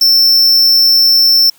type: tone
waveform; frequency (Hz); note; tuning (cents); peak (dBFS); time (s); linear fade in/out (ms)
square; 5370; E8; +31; -6; 0.01-1.5; 5
effects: white hiss -47 dBFS RMS until 1.58 s + high-pass 80 Hz 12 dB/octave